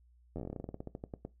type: slowing click train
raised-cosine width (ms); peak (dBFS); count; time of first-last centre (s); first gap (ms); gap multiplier
2; -27; 21; 0.36-1.25; 11; 1.13
effects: noise-tail reverb RT60 0.2 s tail -18 dB re dry + added 60 Hz sine -61 dBFS peak until 1.4 s